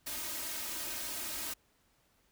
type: noise with comb filter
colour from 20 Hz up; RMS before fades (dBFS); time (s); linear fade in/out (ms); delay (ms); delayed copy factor
white; -39; 0.06-1.54; 10; 3.2; +0.8
effects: pink hiss -71 dBFS RMS until 2.31 s